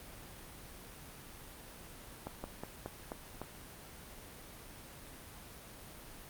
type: slowing click train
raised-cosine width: 1 ms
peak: -25 dBFS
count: 6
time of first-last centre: 2.27-3.416 s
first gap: 170 ms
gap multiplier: 1.15
effects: pink hiss -51 dBFS RMS until 6.29 s + Opus 32 kbps